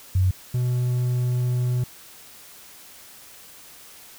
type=tone pair in turn; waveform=sine / triangle; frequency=92.9 / 124.01 Hz; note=F#2 / B2; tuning=+7 / +8 cents; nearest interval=perfect fourth; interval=501 cents; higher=second; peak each=-16 / -18 dBFS; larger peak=first; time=0.15-0.31 / 0.54-1.84 s; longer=second; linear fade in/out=5 ms; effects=white hiss -46 dBFS RMS until 4.18 s